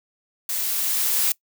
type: noise with level ramp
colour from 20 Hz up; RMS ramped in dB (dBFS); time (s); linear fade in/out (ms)
blue; -26 to -20; 0.49-1.32; 2
effects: noise-tail reverb RT60 0.1 s tail -22 dB re dry